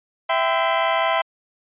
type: chord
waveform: sawtooth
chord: C major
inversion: first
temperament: equal with one note detuned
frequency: 659.3 / 784 / 1021.4 Hz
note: E5 / G5 / C6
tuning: 0 / 0 / -42 cents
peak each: -17 / -20 / -18 dBFS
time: 0.29-1.22 s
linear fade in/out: 10 ms
effects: resampled to 8000 Hz